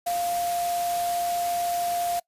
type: tone in noise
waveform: sine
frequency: 698.5 Hz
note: F5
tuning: in tune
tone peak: -24 dBFS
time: 0.06-2.2 s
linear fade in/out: 10 ms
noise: white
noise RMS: -35 dBFS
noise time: 0.06-2.2 s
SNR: +8 dB
effects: noise-tail reverb RT60 0.1 s tail -23 dB re dry + resampled to 32000 Hz